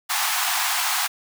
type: high-pass noise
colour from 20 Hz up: pink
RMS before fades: -23 dBFS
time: 0.09-1.08 s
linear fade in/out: 20 ms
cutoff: 720 Hz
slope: 96 dB/octave
effects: none